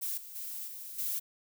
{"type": "noise with level steps", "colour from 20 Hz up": "violet", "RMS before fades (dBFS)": [-35, -47, -40, -44, -34], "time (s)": [0.01, 1.2], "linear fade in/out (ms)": 20, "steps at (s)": [0.17, 0.35, 0.67, 0.98], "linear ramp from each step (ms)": 10, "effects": []}